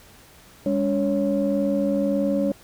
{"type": "tone cluster", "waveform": "sine", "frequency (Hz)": [203, 284.6, 555], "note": ["G#3", "C#4", "C#5"], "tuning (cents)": [-39, 46, 2], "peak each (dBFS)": -23, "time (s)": [0.66, 2.52], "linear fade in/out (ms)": 2, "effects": ["tanh soft clip ceiling -12 dBFS", "pink hiss -50 dBFS RMS until 2.63 s"]}